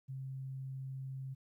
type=tone; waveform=sine; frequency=133.2 Hz; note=C3; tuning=31 cents sharp; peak=-40 dBFS; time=0.08-1.35 s; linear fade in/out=20 ms; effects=13-bit